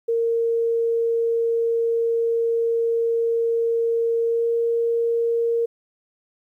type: tone with pitch glide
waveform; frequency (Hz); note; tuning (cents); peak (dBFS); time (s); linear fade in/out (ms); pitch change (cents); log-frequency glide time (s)
sine; 461.5 to 464.7; A#4 to A#4; -17 to -5; -18; 0.08-5.66; 10; +12; 4.25-4.47
effects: 10-bit